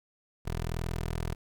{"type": "tone", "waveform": "15% pulse", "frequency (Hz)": 41.2, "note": "E1", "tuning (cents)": 0, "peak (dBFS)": -25, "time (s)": [0.45, 1.35], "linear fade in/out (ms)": 20, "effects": ["11-bit"]}